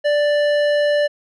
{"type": "tone with hard clipping", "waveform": "sine", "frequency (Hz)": 587.3, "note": "D5", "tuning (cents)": 0, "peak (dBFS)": -16, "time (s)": [0.04, 1.08], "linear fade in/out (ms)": 20, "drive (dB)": 12, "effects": ["resampled to 22050 Hz"]}